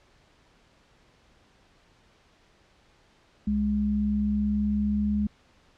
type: tone pair together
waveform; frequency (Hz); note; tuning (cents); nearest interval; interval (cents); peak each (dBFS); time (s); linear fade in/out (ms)
sine; 69.3 / 207.7; C#2 / G#3; 0 / 0; octave + perfect fifth; 1900; -31 / -23; 3.47-5.27; 5
effects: pink hiss -61 dBFS RMS until 5.77 s + low-pass 5000 Hz 12 dB/octave